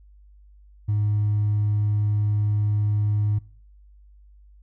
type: tone with hard clipping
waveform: triangle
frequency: 104.4 Hz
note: G#2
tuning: 10 cents sharp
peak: -19 dBFS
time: 0.88-3.39 s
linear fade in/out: 10 ms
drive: 2 dB
effects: noise-tail reverb RT60 0.5 s tail -24 dB re dry + added 50 Hz sine -48 dBFS peak until 4.62 s